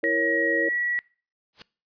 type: chord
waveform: sine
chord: A# diminished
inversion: second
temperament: equal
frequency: 329.6 / 466.2 / 554.4 Hz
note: E4 / A#4 / C#5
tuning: 0 / 0 / 0 cents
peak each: -28 dBFS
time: 0.03-0.69 s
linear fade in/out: 5 ms
type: tone with pitch glide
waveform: sine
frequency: 1900 to 1932.1 Hz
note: A#6 to B6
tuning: +33 to -38 cents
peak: -23 dBFS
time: 0.04-0.99 s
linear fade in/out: 0 ms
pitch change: +29 cents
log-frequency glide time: 0.6-0.73 s
type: noise with exponential growth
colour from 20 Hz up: white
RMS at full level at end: -35 dBFS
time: 1.53-1.62 s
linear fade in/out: 0 ms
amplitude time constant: 19 ms
effects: noise-tail reverb RT60 0.4 s tail -23 dB re dry + resampled to 11025 Hz